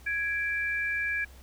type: tone pair together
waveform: sine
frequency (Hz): 1661.2 / 2343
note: G#6 / D7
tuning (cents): 0 / -5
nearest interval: tritone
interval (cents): 595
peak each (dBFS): -29 / -31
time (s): 0.06-1.25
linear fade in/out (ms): 10
effects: added 64 Hz sine -49 dBFS peak until 1.42 s + pink hiss -56 dBFS RMS until 1.42 s